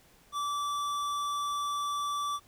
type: tone with tanh clipping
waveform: sine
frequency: 1160 Hz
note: D6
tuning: 22 cents flat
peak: -32 dBFS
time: 0.32-2.4 s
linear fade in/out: 50 ms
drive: 17 dB
effects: pink hiss -61 dBFS RMS until 2.47 s